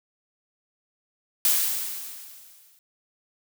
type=noise with exponential decay; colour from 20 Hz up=blue; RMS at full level=-19 dBFS; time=1.45-2.79 s; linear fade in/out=1 ms; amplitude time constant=290 ms; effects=none